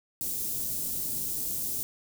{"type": "band-stop noise", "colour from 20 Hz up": "white", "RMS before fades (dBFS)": -32, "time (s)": [0.21, 1.83], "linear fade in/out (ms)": 0, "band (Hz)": [310, 8100], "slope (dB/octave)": 12, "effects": []}